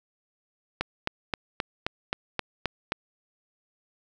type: click train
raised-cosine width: 0.3 ms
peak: -10 dBFS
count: 9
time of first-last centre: 0.81-2.921 s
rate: 3.79 Hz
effects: none